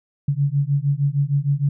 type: beating tone pair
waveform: sine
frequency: 138.59 / 145.09 Hz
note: C#3 / D3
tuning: 0 / -21 cents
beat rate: 6.5 Hz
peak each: -20 dBFS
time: 0.28-1.69 s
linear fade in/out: 5 ms
effects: none